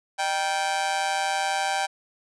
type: tone with amplitude modulation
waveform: sawtooth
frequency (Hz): 782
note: G5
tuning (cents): -4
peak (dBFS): -16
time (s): 0.18-1.87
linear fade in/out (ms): 20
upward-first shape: sine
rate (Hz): 172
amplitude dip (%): 80
effects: resampled to 22050 Hz